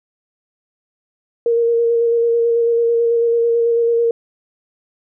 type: tone with vibrato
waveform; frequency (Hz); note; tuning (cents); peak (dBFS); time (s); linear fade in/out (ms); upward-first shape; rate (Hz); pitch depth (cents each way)
sine; 466.2; A#4; 0; -12; 1.46-4.11; 2; square; 9.1; 13
effects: none